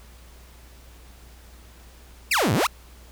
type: exponential two-way sweep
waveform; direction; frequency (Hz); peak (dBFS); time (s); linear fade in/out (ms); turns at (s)
sawtooth; down then up; 2820 to 92.5 to 1464; -15; 2.31-2.67; 5; 2.53
effects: added 60 Hz sine -46 dBFS peak until 3.11 s + pink hiss -52 dBFS RMS until 3.11 s